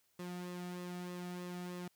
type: tone with flanger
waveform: sawtooth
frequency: 178.3 Hz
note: F3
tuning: 36 cents sharp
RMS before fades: -44 dBFS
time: 0.19-1.88 s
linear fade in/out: 5 ms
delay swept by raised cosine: 1.3 to 2 ms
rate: 3.2 Hz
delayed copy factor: -0.55
effects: white hiss -75 dBFS RMS until 1.95 s